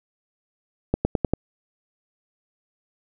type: accelerating click train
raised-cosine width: 2 ms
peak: -6 dBFS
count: 5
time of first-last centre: 0.94-1.336 s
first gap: 110 ms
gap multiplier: 0.93
effects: none

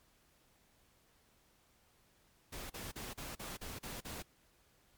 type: noise bursts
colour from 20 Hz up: pink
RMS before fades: -45 dBFS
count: 8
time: 2.52-4.226 s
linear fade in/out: 10 ms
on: 180 ms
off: 38 ms
effects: pink hiss -70 dBFS RMS until 4.97 s + MP3 96 kbps

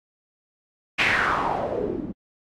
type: noise with low-pass filter sweep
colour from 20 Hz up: white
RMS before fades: -24 dBFS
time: 0.98-2.13 s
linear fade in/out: 20 ms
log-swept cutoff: 2600 to 230 Hz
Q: 3.6
effects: AAC 64 kbps

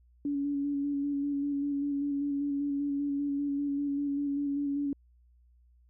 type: tone with vibrato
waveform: sine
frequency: 283.8 Hz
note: C#4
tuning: 41 cents sharp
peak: -28 dBFS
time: 0.25-4.93 s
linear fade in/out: 2 ms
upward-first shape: square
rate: 5.1 Hz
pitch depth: 18 cents each way
effects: added 60 Hz sine -59 dBFS peak until 5.89 s

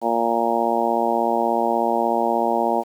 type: harmonic tone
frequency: 116.54 Hz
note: A#2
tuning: in tune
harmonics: 2 / 3 / 4 / 5 / 6 / 7 / 8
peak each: -27 / -26 / -27 / -25 / -24 / -24 / -25 dBFS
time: 0.01-2.84 s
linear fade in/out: 50 ms
effects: 8-bit

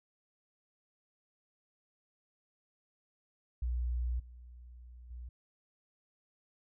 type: tone with level steps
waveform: sine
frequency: 60.7 Hz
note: B1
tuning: 29 cents flat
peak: -30 / -49 / -42 dBFS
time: 3.62-5.29 s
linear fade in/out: 5 ms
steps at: 4.19 / 5.1 s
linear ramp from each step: 10 ms
effects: tanh soft clip ceiling -26 dBFS

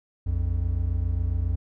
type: tone pair together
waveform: triangle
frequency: 60.1 / 87.42 Hz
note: B1 / F2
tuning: -46 / +2 cents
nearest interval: tritone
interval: 648 cents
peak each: -24 / -23 dBFS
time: 0.26-1.56 s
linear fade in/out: 10 ms
effects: none

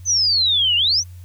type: exponential two-way sweep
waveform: sine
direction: down then up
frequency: 6250 to 2767 to 6250 Hz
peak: -14 dBFS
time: 0.05-1.04 s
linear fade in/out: 50 ms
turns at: 0.76 s
effects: added 89 Hz sine -35 dBFS peak until 1.24 s + white hiss -55 dBFS RMS until 1.24 s

